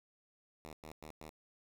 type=tone bursts; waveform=5% pulse; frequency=77.78 Hz; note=D#2; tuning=in tune; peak=-37 dBFS; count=4; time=0.65-1.292 s; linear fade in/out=0 ms; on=78 ms; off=110 ms; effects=none